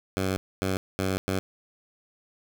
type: tone bursts at uneven times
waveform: 10% pulse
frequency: 94.8 Hz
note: F#2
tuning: 43 cents sharp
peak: -17 dBFS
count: 4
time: 0.17-0.37 / 0.62-0.77 / 0.99-1.18 / 1.28-1.39 s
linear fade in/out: 0 ms
effects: none